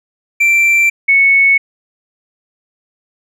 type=tone pair in turn; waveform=triangle / sine; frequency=2349 / 2210 Hz; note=D7 / C#7; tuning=0 / -6 cents; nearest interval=minor second; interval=106 cents; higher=first; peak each=-6 dBFS; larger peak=neither; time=0.4-0.9 / 1.08-1.58 s; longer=neither; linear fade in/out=10 ms; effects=none